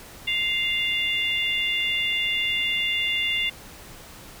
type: harmonic tone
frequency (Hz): 698.5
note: F5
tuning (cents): 0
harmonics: 3 / 4 / 5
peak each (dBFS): -26 / -25 / -29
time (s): 0.27-3.5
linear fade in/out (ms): 10
effects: pink hiss -44 dBFS RMS until 4.4 s